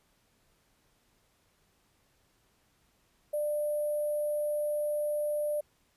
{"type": "tone with sample-and-hold", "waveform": "sine", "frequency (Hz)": 595, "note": "D5", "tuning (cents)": 22, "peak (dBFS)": -28, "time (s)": [3.33, 5.61], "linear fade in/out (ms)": 10, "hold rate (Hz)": 11025, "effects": ["pink hiss -70 dBFS RMS until 5.96 s", "resampled to 32000 Hz"]}